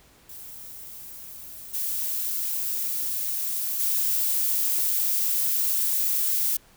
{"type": "noise with level steps", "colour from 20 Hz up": "violet", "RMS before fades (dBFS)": [-41, -28, -24], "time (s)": [0.29, 6.57], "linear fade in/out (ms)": 5, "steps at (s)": [1.73, 3.79], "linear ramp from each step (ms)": 20, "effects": ["pink hiss -56 dBFS RMS until 6.76 s"]}